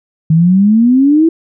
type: exponential sweep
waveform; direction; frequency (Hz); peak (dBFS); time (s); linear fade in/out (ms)
sine; up; 155.56 to 334.2; -5; 0.3-1.29; 5
effects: none